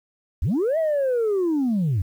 sine linear two-way sweep, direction up then down, 50.6 to 659.3 to 83.9 Hz, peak -17 dBFS, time 0.42-2.02 s, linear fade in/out 5 ms, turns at 0.78 s, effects tanh soft clip ceiling -17 dBFS + 9-bit

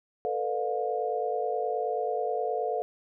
sine chord, B half-diminished seventh, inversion third, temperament just, 444.5 / 493.9 / 592.7 / 711.2 Hz, A4 / B4 / D5 / F5, +18 / 0 / +16 / +31 cents, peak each -31 / -33 / -36 / -31 dBFS, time 0.25-2.82 s, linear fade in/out 0 ms, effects none

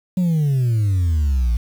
sine exponential sweep, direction down, 186.9 to 55 Hz, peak -12 dBFS, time 0.17-1.57 s, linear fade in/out 5 ms, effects tanh soft clip ceiling -14 dBFS + 7-bit

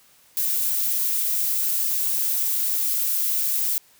violet noise, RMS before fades -23 dBFS, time 0.37-3.78 s, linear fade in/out 0 ms, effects white hiss -56 dBFS RMS until 3.99 s

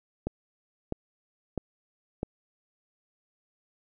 click train, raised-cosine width 2 ms, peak -16 dBFS, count 4, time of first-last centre 0.27-2.231 s, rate 1.53 Hz, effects none

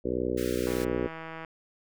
harmonic tone, 61.74 Hz, B1, in tune, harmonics 1 / 2 / 3 / 4 / 5 / 6 / 7 / 8 / 9, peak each -39 / -40 / -41 / -35 / -34 / -32 / -34 / -34 / -40 dBFS, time 0.04-1.08 s, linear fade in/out 20 ms
pink high-pass noise, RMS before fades -42 dBFS, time 0.37-0.85 s, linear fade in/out 10 ms, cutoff 1300 Hz, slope 96 dB/octave
click train, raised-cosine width 0.5 ms, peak -25 dBFS, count 127, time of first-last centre 0.67-1.448 s, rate 162 Hz
effects none

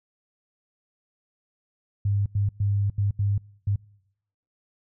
sine tone bursts at uneven times, 100.8 Hz, G2, 49 cents sharp, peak -20 dBFS, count 6, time 2.05-2.26 / 2.35-2.49 / 2.6-2.9 / 2.98-3.11 / 3.19-3.38 / 3.67-3.76 s, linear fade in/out 5 ms, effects noise-tail reverb RT60 0.8 s tail -26 dB re dry

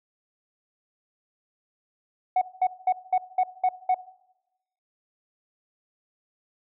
sine tone bursts, 740 Hz, F#5, in tune, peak -16 dBFS, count 7, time 2.36-3.945 s, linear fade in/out 5 ms, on 55 ms, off 200 ms, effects noise-tail reverb RT60 0.9 s tail -19 dB re dry + tanh soft clip ceiling -16 dBFS

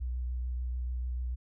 sine tone with vibrato, 61.74 Hz, B1, in tune, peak -31 dBFS, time 0-1.36 s, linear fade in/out 20 ms, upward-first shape triangle, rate 6.8 Hz, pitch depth 23 cents each way, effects none

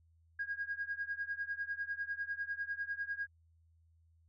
sine tone with tremolo, 1635 Hz, G#6, 28 cents flat, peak -32 dBFS, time 0.39-3.27 s, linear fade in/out 5 ms, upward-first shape triangle, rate 10 Hz, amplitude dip 95%, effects tanh soft clip ceiling -28 dBFS + added 82 Hz sine -65 dBFS peak until 4.28 s

